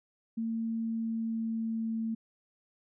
sine tone with pitch glide, 226.5 to 224.7 Hz, A#3 to A3, -50 to +37 cents, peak -30 dBFS, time 0.37-2.15 s, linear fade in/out 10 ms, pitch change -13 cents, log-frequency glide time 0.78-1.92 s, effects none

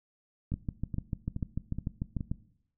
two click trains, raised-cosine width 5 ms, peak -22 / -19 dBFS, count 5 / 13, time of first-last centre 0.52-2.208 / 0.54-2.315 s, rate 2.37 / 6.76 Hz, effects noise-tail reverb RT60 0.7 s tail -18 dB re dry

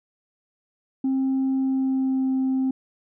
sine tone with pitch glide, 265.8 to 262.9 Hz, C4 to C4, +27 to +8 cents, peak -18 dBFS, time 1.04-2.71 s, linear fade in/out 5 ms, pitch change -19 cents, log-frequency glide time 1.56-2.33 s, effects tanh soft clip ceiling -18 dBFS

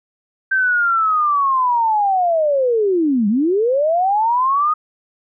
sine linear two-way sweep, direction down then up, 1568 to 195.7 to 1255 Hz, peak -13 dBFS, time 0.51-4.74 s, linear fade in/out 10 ms, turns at 3.28 s, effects none

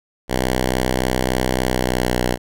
5% pulse tone with pitch glide, 63.5 to 61.59 Hz, B1 to B1, +49 to -4 cents, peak -6 dBFS, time 0.28-2.38 s, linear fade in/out 50 ms, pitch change -53 cents, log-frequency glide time 1.63-2.16 s, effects none

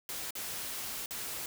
white noise with dropouts, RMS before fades -39 dBFS, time 0.09-1.46 s, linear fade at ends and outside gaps 1 ms, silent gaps 0.307-0.353 / 1.059-1.108 s, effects none

